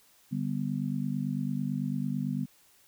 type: chord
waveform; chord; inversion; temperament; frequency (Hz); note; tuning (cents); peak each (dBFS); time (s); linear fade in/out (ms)
sine; G major; second; just; 147 / 196 / 245; D3 / G3 / B3; +2 / 0 / -14; -33; 0.31-2.46; 20
effects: white hiss -62 dBFS RMS until 2.87 s